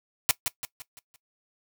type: noise with echo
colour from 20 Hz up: white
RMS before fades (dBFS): -20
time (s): 0.29-0.31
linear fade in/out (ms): 0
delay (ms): 170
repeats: 5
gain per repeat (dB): -7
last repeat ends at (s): 1.16
effects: noise-tail reverb RT60 0.1 s tail -19 dB re dry